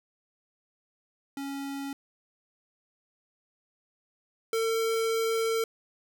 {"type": "tone pair in turn", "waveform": "square", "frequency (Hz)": [277.2, 451.2], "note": ["C#4", "A4"], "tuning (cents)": [0, 44], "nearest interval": "minor sixth", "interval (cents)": 844, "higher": "second", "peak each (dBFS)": [-34, -26], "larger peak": "second", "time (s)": [[1.37, 1.93], [4.53, 5.64]], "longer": "second", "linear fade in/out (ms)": 2, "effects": []}